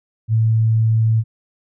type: tone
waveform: sine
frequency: 111.7 Hz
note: A2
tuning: 27 cents sharp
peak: -12 dBFS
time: 0.28-1.24 s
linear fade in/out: 50 ms
effects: none